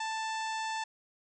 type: harmonic tone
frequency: 883 Hz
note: A5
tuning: 6 cents sharp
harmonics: 1 / 2 / 3 / 4 / 5 / 6 / 7 / 8 / 9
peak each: -34 / -40 / -44 / -46 / -48 / -50 / -51 / -52 / -53 dBFS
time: 0-0.84 s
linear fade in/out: 5 ms
effects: none